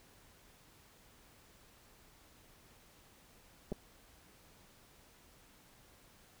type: clicks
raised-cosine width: 2 ms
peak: -26 dBFS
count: 2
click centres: 3.719 / 3.724 s
effects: pink hiss -63 dBFS RMS until 6.4 s